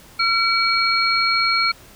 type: tone cluster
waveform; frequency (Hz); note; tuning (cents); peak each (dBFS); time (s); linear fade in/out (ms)
sine; 1362 / 2283 / 4300; F6 / D7 / C8; -44 / -50 / +47; -20; 0.19-1.72; 10
effects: pink hiss -46 dBFS RMS until 1.95 s